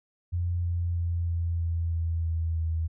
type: tone with pitch steps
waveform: sine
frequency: 87.31 / 86.41 / 85.51 / 84.63 / 83.75 / 82.89 / 82.03 / 81.18 Hz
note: F2 / F2 / F2 / E2 / E2 / E2 / E2 / E2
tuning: 0 / -18 / -36 / +46 / +28 / +10 / -8 / -26 cents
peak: -25 dBFS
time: 0.32-2.88 s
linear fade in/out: 20 ms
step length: 320 ms
effects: none